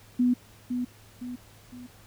sine tone with echo, 246.9 Hz, B3, in tune, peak -19 dBFS, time 0.19-0.34 s, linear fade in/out 10 ms, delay 510 ms, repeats 3, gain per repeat -7 dB, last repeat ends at 1.87 s, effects added 105 Hz sine -55 dBFS peak until 2.06 s + pink hiss -55 dBFS RMS until 2.06 s

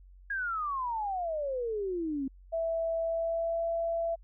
sine exponential sweep, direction down, 1661.2 to 261.6 Hz, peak -30 dBFS, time 0.3-2.28 s, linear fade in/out 5 ms
sine tone with pitch glide, 659 to 669 Hz, E5 to E5, -1 to +25 cents, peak -28 dBFS, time 2.52-4.16 s, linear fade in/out 20 ms, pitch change +26 cents, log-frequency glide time 2.99-3.65 s
effects added 46 Hz sine -51 dBFS peak until 4.23 s

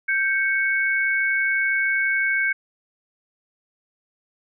sine tone pair together, 1567.7 / 2217 Hz, G6 / C#7, 0 / 0 cents, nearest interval tritone, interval 600 cents, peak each -21 / -22 dBFS, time 0.08-2.53 s, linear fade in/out 10 ms, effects none

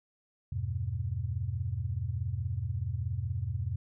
sine chord, E minor, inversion none, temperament just, 82.41 / 98.89 / 123.61 Hz, E2 / G2 / B2, 0 / +16 / +2 cents, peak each -36 / -34 / -35 dBFS, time 0.52-3.76 s, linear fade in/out 5 ms, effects none

